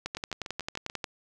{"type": "two click trains", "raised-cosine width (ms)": 0.2, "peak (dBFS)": [-20, -15], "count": [6, 12], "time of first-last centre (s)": [[0.17, 0.899], [0.06, 1.042]], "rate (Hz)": [6.86, 11.2], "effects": []}